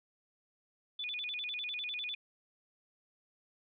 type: tone with vibrato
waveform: sine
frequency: 2928 Hz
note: F#7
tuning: 19 cents flat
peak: -36 dBFS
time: 0.99-2.15 s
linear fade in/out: 5 ms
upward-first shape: square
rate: 10 Hz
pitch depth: 300 cents each way
effects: none